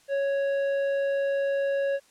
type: tone with tanh clipping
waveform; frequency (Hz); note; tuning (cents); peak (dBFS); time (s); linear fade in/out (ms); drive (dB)
sine; 554.4; C#5; 0; -25; 0.08-2; 50; 9
effects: white hiss -60 dBFS RMS until 2.1 s + low-pass 9000 Hz 12 dB/octave